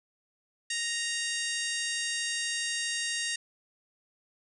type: harmonic tone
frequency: 932.3 Hz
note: A#5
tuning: in tune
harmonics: 2 / 3 / 4 / 5 / 6 / 7 / 8 / 9 / 10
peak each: -35 / -37 / -38 / -39 / -40 / -40 / -41 / -42 / -42 dBFS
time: 0.7-3.36 s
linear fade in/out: 5 ms
effects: none